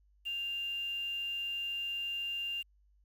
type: tone with quantisation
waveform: sine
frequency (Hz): 2794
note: F7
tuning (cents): 0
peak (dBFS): -34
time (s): 0.25-2.63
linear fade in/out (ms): 20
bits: 9
effects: added 50 Hz sine -64 dBFS peak until 3.04 s